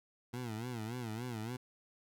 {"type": "tone with vibrato", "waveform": "20% pulse", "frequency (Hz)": 116.54, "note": "A#2", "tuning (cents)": 0, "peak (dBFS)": -34, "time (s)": [0.33, 1.57], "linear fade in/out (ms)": 10, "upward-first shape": "sine", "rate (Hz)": 3.5, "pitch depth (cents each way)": 140, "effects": []}